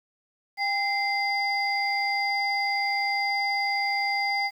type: tone cluster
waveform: sine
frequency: 799 / 2069 / 4816 Hz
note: G5 / C7 / D8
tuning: +33 / -20 / +43 cents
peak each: -27 / -26 / -31 dBFS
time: 0.57-4.51 s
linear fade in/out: 50 ms
effects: tanh soft clip ceiling -14 dBFS + 9-bit